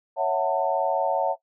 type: chord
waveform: sine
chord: F# minor seventh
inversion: second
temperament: equal with one note detuned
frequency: 554.4 / 659.3 / 740 / 896.4 Hz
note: C#5 / E5 / F#5 / A5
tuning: 0 / 0 / 0 / +32 cents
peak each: -26 dBFS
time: 0.16-1.36 s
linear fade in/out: 50 ms
effects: noise-tail reverb RT60 0.1 s tail -18 dB re dry